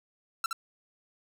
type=tone with echo; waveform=45% pulse; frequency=1347 Hz; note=E6; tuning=37 cents sharp; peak=-27 dBFS; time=0.44-0.46 s; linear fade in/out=2 ms; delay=69 ms; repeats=1; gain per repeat=-3 dB; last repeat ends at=0.529 s; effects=none